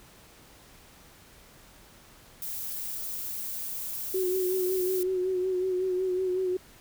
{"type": "noise", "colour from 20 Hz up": "violet", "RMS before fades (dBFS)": -35, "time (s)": [2.42, 5.03], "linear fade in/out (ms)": 2}
{"type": "tone with vibrato", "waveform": "sine", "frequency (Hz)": 370, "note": "F#4", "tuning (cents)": 0, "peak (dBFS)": -25, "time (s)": [4.14, 6.57], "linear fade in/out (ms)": 5, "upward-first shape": "sine", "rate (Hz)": 5.4, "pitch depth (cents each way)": 38}
{"effects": ["pink hiss -54 dBFS RMS until 6.8 s"]}